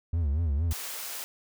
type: tone with vibrato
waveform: triangle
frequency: 77.1 Hz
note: D#2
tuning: 15 cents flat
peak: -22 dBFS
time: 0.13-0.73 s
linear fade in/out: 5 ms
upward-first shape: sine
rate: 4.3 Hz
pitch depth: 190 cents each way
type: high-pass noise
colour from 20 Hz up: white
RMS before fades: -37 dBFS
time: 0.71-1.24 s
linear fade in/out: 0 ms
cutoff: 460 Hz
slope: 12 dB/octave
effects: none